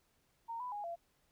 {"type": "tone with pitch steps", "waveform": "sine", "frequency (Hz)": [921, 994, 825, 682], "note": ["A#5", "B5", "G#5", "F5"], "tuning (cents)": [-21, 11, -12, -41], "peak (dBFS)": -39, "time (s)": [0.48, 0.96], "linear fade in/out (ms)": 20, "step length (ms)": 120, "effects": ["pink hiss -75 dBFS RMS until 1.31 s"]}